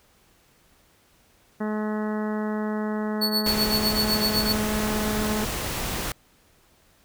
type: harmonic tone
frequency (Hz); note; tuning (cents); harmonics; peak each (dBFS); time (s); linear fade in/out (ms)
213.3; G#3; +46; 1 / 2 / 3 / 4 / 5 / 6 / 7 / 8 / 9; -26 / -32 / -36 / -38 / -40 / -42 / -43 / -44 / -45; 1.6-5.45; 10
type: tone with tremolo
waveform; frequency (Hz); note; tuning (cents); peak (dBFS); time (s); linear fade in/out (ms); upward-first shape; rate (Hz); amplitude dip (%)
45% pulse; 4435; C#8; 0; -19; 3.21-4.53; 10; triangle; 7.9; 95
type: noise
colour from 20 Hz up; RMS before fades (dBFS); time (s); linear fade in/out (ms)
pink; -29; 3.46-6.12; 2
effects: pink hiss -60 dBFS RMS until 7.04 s